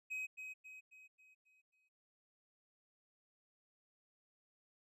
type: tone with echo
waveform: triangle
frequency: 2531 Hz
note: D#7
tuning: 29 cents sharp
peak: -38 dBFS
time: 0.1-0.27 s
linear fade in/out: 20 ms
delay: 270 ms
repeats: 6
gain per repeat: -6 dB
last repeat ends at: 1.89 s
effects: resampled to 32000 Hz